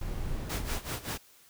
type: noise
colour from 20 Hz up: brown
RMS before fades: -34 dBFS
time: 0.01-0.79 s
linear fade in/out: 5 ms
type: noise with tremolo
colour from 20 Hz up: pink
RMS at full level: -34 dBFS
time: 0.49-1.18 s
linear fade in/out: 10 ms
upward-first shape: sine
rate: 5.2 Hz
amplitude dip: 85%
effects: white hiss -59 dBFS RMS until 1.49 s